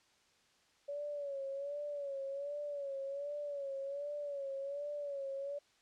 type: tone with vibrato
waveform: sine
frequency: 565 Hz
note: C#5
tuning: 33 cents sharp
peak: -38 dBFS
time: 0.88-5.59 s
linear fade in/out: 10 ms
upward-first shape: sine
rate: 1.3 Hz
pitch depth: 65 cents each way
effects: white hiss -70 dBFS RMS until 5.81 s + low-pass 6000 Hz 12 dB/octave